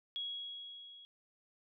sine tone with level ramp, 3322 Hz, G#7, in tune, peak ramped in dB -36 to -53 dBFS, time 0.16-1.05 s, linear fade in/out 0 ms, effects none

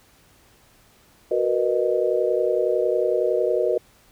sine chord, B major seventh, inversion second, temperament just, 370.4 / 463 / 493.9 / 617.4 Hz, F#4 / A#4 / B4 / D#5, +2 / -12 / 0 / -14 cents, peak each -24 dBFS, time 1.31-3.78 s, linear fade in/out 5 ms, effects pink hiss -56 dBFS RMS until 4.11 s

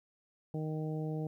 harmonic tone, 155.56 Hz, D#3, in tune, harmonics 1 / 2 / 3 / 4 / 5, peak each -35 / -41 / -42 / -48 / -50 dBFS, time 0.54-1.27 s, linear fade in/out 2 ms, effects 12-bit

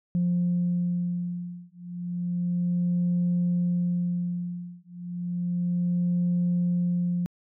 sine beating tone pair, 175.7 / 176.02 Hz, F3 / F3, +11 / +14 cents, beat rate 0.32 Hz, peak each -26 dBFS, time 0.15-7.26 s, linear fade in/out 0 ms, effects tanh soft clip ceiling -18 dBFS

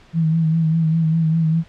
sine tone with vibrato, 161.5 Hz, E3, 35 cents flat, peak -14 dBFS, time 0.13-1.64 s, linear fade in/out 50 ms, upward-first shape sine, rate 5 Hz, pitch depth 42 cents each way, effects pink hiss -49 dBFS RMS until 1.68 s + low-pass 4000 Hz 12 dB/octave

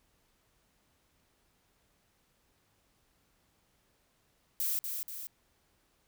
violet noise with echo, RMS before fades -32 dBFS, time 4.6-4.79 s, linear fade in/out 0 ms, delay 240 ms, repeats 2, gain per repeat -5 dB, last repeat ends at 5.27 s, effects pink hiss -72 dBFS RMS until 6.07 s

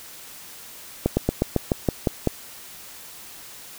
slowing click train, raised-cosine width 2 ms, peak -5 dBFS, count 9, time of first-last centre 1.06-2.273 s, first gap 110 ms, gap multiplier 1.09, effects white hiss -42 dBFS RMS until 3.78 s

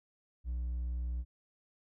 sine tone with hard clipping, 61 Hz, B1, 21 cents flat, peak -34 dBFS, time 0.44-1.25 s, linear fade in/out 50 ms, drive 2 dB, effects none

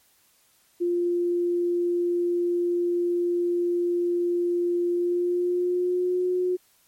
sine tone with pitch glide, 349.2 to 363 Hz, F4 to F#4, 0 to -33 cents, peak -21 dBFS, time 0.8-6.57 s, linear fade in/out 20 ms, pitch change +67 cents, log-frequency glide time 4.91-6.25 s, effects white hiss -62 dBFS RMS until 6.87 s + MP3 64 kbps

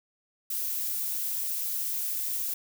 violet noise, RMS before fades -31 dBFS, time 0.5-2.54 s, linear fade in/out 5 ms, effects none

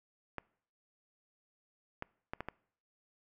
clicks, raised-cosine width 0.5 ms, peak -23 dBFS, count 5, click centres 0.383 / 2.024 / 2.335 / 2.406 / 2.486 s, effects noise-tail reverb RT60 0.6 s tail -24 dB re dry

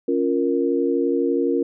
sine chord, Bb minor, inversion first, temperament equal, 277.2 / 349.2 / 466.2 Hz, Db4 / F4 / Bb4, 0 / 0 / 0 cents, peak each -22 dBFS, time 0.08-1.63 s, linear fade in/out 5 ms, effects none

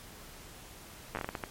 slowing click train, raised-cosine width 0.5 ms, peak -19 dBFS, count 9, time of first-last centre 1.15-1.438 s, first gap 9 ms, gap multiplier 1.38, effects pink hiss -50 dBFS RMS until 1.5 s + MP3 64 kbps

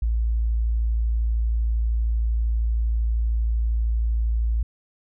sine tone, 56.4 Hz, A1, 44 cents sharp, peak -19 dBFS, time 0.02-4.63 s, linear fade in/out 5 ms, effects none

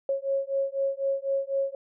sine beating tone pair, 545 / 549 Hz, C#5 / C#5, -29 / -17 cents, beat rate 4 Hz, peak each -28 dBFS, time 0.09-1.75 s, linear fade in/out 2 ms, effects none

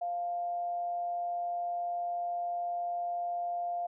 sine tone with amplitude modulation, 698.5 Hz, F5, in tune, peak -30 dBFS, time 0.01-3.87 s, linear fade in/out 10 ms, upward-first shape sine, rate 171 Hz, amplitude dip 25%, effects none

